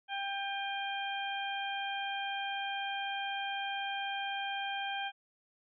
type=harmonic tone with a mistuned harmonic; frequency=792 Hz; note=G5; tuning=18 cents sharp; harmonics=1 / 2 / 3 / 4; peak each=-37 / -40 / -43 / -41 dBFS; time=0.08-5.12 s; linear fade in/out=50 ms; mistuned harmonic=3; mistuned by=+33 cents; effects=none